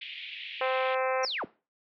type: band-pass noise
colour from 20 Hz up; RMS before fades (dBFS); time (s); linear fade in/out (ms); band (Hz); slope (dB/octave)
pink; -41; 0.01-0.95; 5; 2200 to 3500; 48
type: harmonic tone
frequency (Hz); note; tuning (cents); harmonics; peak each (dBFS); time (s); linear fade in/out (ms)
260; C4; -11; 2 / 3 / 4 / 5 / 6 / 7 / 8 / 9 / 10; -29 / -33 / -35 / -37 / -39 / -40 / -41 / -42 / -43; 0.61-1.25; 2
type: linear sweep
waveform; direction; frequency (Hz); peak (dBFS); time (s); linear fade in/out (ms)
sine; down; 5900 to 66.6; -30; 1.23-1.45; 10
effects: noise-tail reverb RT60 0.3 s tail -18 dB re dry